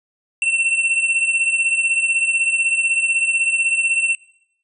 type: beating tone pair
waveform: square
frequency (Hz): 2700 / 2716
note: E7 / F7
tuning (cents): +41 / -49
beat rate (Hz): 16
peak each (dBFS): -18 / -23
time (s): 0.42-4.15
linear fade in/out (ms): 2
effects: noise-tail reverb RT60 0.7 s tail -20 dB re dry + resampled to 22050 Hz